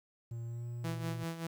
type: tone with pitch glide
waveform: triangle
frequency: 116.54 to 119.13 Hz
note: A#2 to A#2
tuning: 0 to +38 cents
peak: -36 dBFS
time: 0.31-1.24 s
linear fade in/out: 5 ms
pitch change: +38 cents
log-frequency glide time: 0.45-0.67 s
type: tone with tremolo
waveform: sawtooth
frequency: 165.3 Hz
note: E3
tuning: 5 cents sharp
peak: -31 dBFS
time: 0.84-1.47 s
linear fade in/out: 5 ms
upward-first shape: sine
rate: 5.2 Hz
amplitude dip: 65%
effects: 11-bit